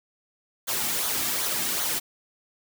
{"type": "noise with flanger", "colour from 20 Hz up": "white", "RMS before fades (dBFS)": -27, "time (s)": [0.67, 2], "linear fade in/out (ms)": 20, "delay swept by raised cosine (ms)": [0.38, 2.08], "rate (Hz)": 2.6, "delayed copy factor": -0.5, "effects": []}